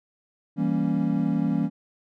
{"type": "chord", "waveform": "triangle", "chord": "E diminished seventh", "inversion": "none", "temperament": "equal", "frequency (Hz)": [164.81, 196, 233.1, 277.2], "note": ["E3", "G3", "Bb3", "Db4"], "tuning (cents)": [0, 0, 0, 0], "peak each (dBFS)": -25, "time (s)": [0.56, 1.7], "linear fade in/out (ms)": 50, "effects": []}